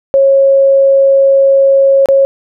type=tone with dropouts; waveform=sine; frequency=546 Hz; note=C#5; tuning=26 cents flat; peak=-4 dBFS; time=0.14-2.25 s; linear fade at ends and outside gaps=0 ms; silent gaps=2.058-2.087 s; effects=none